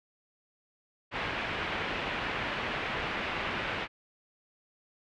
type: low-pass noise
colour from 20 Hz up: white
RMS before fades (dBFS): -34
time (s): 1.11-3.88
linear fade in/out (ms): 50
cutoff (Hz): 2700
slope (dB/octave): 24
effects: none